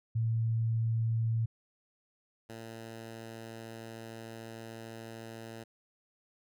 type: tone pair in turn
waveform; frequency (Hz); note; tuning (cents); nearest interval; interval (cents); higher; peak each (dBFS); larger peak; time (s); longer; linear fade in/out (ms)
sine / 10% pulse; 113.5 / 113.5; A#2 / A#2; -46 / -46; unison; 0; neither; -27 / -35; first; 0.15-1.46 / 2.49-5.64; second; 10
effects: none